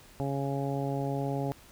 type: harmonic tone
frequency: 138.59 Hz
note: C#3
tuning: in tune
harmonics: 1 / 2 / 3 / 4 / 5 / 6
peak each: -32 / -35 / -37 / -38 / -39 / -40 dBFS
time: 0.2-1.52 s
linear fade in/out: 0 ms
effects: pink hiss -55 dBFS RMS until 1.71 s